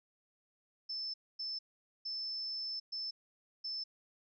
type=tone bursts at uneven times; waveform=sine; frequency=5274 Hz; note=E8; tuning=in tune; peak=-37 dBFS; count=5; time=0.89-1.14 / 1.39-1.59 / 2.05-2.8 / 2.92-3.11 / 3.64-3.84 s; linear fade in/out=10 ms; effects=none